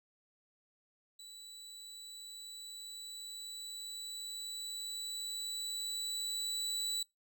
30% pulse tone with level ramp, 3951 Hz, B7, in tune, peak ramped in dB -47 to -31 dBFS, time 1.19-7.03 s, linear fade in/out 5 ms, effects noise-tail reverb RT60 0.2 s tail -24 dB re dry

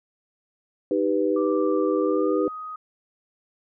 sine chord, Eb augmented, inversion none, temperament equal, 311.1 / 392 / 493.9 Hz, Eb4 / G4 / B4, 0 / 0 / 0 cents, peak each -24 dBFS, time 0.91-2.48 s, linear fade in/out 2 ms
sine tone with pitch glide, 1174.7 to 1251.8 Hz, D6 to D#6, 0 to +10 cents, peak -32 dBFS, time 1.36-2.76 s, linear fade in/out 5 ms, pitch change +110 cents, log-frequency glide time 2.01-2.49 s
effects none

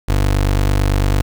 25% pulse tone, 48.99 Hz, G1, in tune, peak -9 dBFS, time 0.08-1.22 s, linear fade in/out 10 ms, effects 8-bit

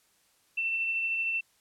sine tone with tremolo, 2685 Hz, E7, 31 cents sharp, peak -26 dBFS, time 0.57-1.41 s, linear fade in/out 10 ms, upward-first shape sine, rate 13 Hz, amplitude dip 25%, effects white hiss -67 dBFS RMS until 1.6 s + low-pass 12000 Hz 12 dB/octave

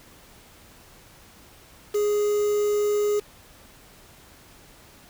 triangle tone with quantisation, 415.3 Hz, G#4, in tune, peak -18 dBFS, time 1.94-3.2 s, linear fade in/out 10 ms, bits 6, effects pink hiss -51 dBFS RMS until 5.09 s

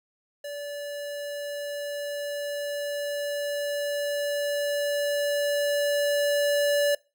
square tone with level ramp, 578 Hz, D5, 28 cents flat, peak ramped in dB -34 to -21 dBFS, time 0.44-6.95 s, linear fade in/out 5 ms, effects noise-tail reverb RT60 0.3 s tail -23 dB re dry

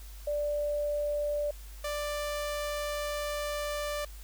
sine / sawtooth tone pair in turn, 587.3 / 589.4 Hz, D5 / D5, 0 / +6 cents, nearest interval unison, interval 6 cents, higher second, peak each -28 dBFS, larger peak neither, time 0.27-1.51 / 1.84-4.05 s, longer second, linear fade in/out 5 ms, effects added 50 Hz sine -43 dBFS peak until 4.23 s + white hiss -54 dBFS RMS until 4.23 s

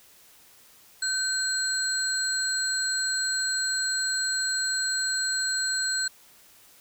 sine tone cluster, 1525 / 4174 / 7840 Hz, G6 / C8 / B8, -48 / -5 / -14 cents, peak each -29 dBFS, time 1.02-6.08 s, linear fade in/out 5 ms, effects white hiss -55 dBFS RMS until 6.8 s

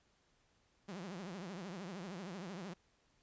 sawtooth tone with vibrato, 185 Hz, F#3, in tune, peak -40 dBFS, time 0.88-2.74 s, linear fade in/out 10 ms, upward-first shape triangle, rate 13 Hz, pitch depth 240 cents each way, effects pink hiss -74 dBFS RMS until 3.22 s + resampled to 16000 Hz

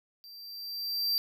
square tone with level ramp, 4699 Hz, D8, in tune, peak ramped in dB -48 to -25 dBFS, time 0.24-1.18 s, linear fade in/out 0 ms, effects none

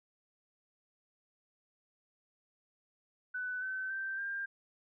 sine tone with pitch steps, 1497 / 1529.3 / 1562.4 / 1596.1 Hz, F#6 / G6 / G6 / G6, +20 / -43 / -6 / +31 cents, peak -35 dBFS, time 3.34-4.46 s, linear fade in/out 10 ms, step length 280 ms, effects none

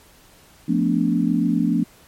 sine chord, B half-diminished seventh, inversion second, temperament equal with one note detuned, 174.61 / 220 / 246.9 / 289 Hz, F3 / A3 / B3 / D4, 0 / 0 / 0 / -28 cents, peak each -22 dBFS, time 0.68-1.84 s, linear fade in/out 10 ms, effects pink hiss -51 dBFS RMS until 2.07 s + MP3 64 kbps

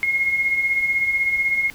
sine beating tone pair, 2139 / 2155 Hz, C7 / C#7, +38 / -49 cents, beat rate 16 Hz, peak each -27 / -18 dBFS, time 0.03-1.7 s, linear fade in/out 0 ms, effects pink hiss -44 dBFS RMS until 1.74 s

